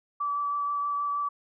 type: tone with vibrato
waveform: sine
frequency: 1154 Hz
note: D6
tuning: 31 cents flat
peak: -26 dBFS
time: 0.2-1.29 s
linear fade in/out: 10 ms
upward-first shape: triangle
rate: 6.3 Hz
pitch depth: 13 cents each way
effects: none